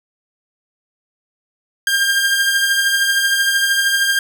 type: beating tone pair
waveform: sawtooth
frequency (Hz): 1600 / 1613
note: G6 / G6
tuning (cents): +35 / +49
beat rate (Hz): 13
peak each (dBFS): -11 / -18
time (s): 1.87-4.19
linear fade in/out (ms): 2
effects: none